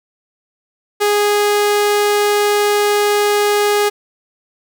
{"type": "tone", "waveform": "sawtooth", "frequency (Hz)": 413.4, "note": "G#4", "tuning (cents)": -8, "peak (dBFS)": -8, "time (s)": [1, 3.9], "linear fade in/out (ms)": 20, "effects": []}